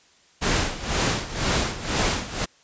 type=noise with tremolo; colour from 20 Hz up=pink; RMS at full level=-21 dBFS; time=0.41-2.46 s; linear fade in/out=20 ms; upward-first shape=sine; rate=2 Hz; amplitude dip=80%; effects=white hiss -57 dBFS RMS until 2.63 s + resampled to 16000 Hz